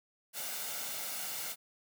white noise with comb filter, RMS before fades -39 dBFS, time 0.33-1.56 s, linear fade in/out 50 ms, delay 1.4 ms, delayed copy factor +0.5, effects high-pass 200 Hz 12 dB/octave

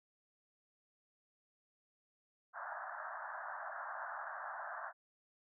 white band-pass noise, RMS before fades -45 dBFS, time 2.53-4.93 s, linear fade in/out 50 ms, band 610 to 1700 Hz, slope 96 dB/octave, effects none

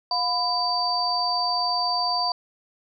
sine tone cluster, 712 / 998 / 4638 Hz, F5 / B5 / D8, +33 / +18 / -22 cents, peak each -27 / -27 / -24 dBFS, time 0.11-2.32 s, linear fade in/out 2 ms, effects none

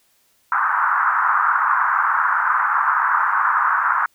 white band-pass noise, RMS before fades -18 dBFS, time 0.52-4.06 s, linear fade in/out 2 ms, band 950 to 1500 Hz, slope 48 dB/octave, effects white hiss -61 dBFS RMS until 4.14 s

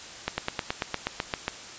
slowing click train, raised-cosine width 0.3 ms, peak -10 dBFS, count 11, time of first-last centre 0.28-1.481 s, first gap 100 ms, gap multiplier 1.04, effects white hiss -42 dBFS RMS until 1.78 s + resampled to 16000 Hz

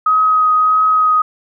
sine tone with vibrato, 1261 Hz, D#6, 23 cents sharp, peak -9 dBFS, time 0.06-1.22 s, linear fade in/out 5 ms, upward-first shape triangle, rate 1.6 Hz, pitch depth 14 cents each way, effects none

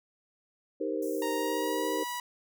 sine chord, C minor seventh, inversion first, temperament equal, 311.1 / 392 / 466.2 / 523.3 Hz, Eb4 / G4 / Bb4 / C5, 0 / 0 / 0 / 0 cents, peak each -34 / -35 / -34 / -36 dBFS, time 0.8-2.04 s, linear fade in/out 10 ms
white high-pass noise, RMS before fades -47 dBFS, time 1.02-2.19 s, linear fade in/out 5 ms, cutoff 5800 Hz, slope 48 dB/octave
sawtooth tone with pitch glide, 932.3 to 974.1 Hz, A#5 to B5, 0 to -24 cents, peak -30 dBFS, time 1.22-2.2 s, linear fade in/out 2 ms, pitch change +76 cents, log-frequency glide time 1.33-1.91 s
effects none

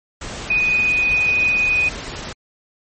sine tone in noise, 2489 Hz, D#7, in tune, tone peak -14 dBFS, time 0.5-1.89 s, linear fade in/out 5 ms, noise pink, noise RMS -30 dBFS, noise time 0.21-2.33 s, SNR +13 dB, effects MP3 32 kbps

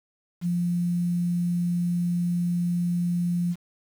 sine tone with quantisation, 174.61 Hz, F3, in tune, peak -22 dBFS, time 0.41-3.56 s, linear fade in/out 50 ms, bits 8, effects none

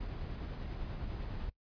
brown noise with tremolo, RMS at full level -39 dBFS, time 0-1.5 s, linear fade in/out 10 ms, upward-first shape sine, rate 10 Hz, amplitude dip 25%, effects noise-tail reverb RT60 0.1 s tail -21 dB re dry + resampled to 11025 Hz

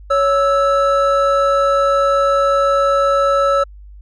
triangle tone pair together, 557.5 / 1316 Hz, C#5 / E6, +10 / -3 cents, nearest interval octave + minor third, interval 1487 cents, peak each -12 / -13 dBFS, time 0.1-3.64 s, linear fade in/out 10 ms, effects added 50 Hz sine -35 dBFS peak until 4.01 s + resampled to 22050 Hz

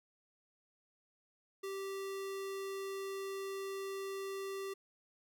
square tone, 390 Hz, G4, 9 cents flat, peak -40 dBFS, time 1.63-4.74 s, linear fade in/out 10 ms, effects none

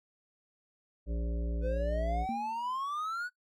harmonic tone, 57.8 Hz, A#1, 14 cents flat, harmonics 1 / 3 / 5 / 7 / 9 / 10, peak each -31 / -42 / -44 / -48 / -53 / -48 dBFS, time 1.06-2.27 s, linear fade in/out 50 ms
triangle exponential sweep, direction up, 493.9 to 1498 Hz, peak -31 dBFS, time 1.61-3.3 s, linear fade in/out 50 ms
sine tone with exponential decay, 231.4 Hz, A#3, 13 cents flat, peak -32 dBFS, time 2.29-2.8 s, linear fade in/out 0 ms, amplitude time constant 110 ms
effects noise-tail reverb RT60 0.1 s tail -19 dB re dry

